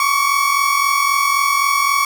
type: tone pair together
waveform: 30% pulse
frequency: 1102 / 1145.8 Hz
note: C#6 / D6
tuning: -11 / -43 cents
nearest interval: minor second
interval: 68 cents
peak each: -14 dBFS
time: 0-2.05 s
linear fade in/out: 2 ms
effects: none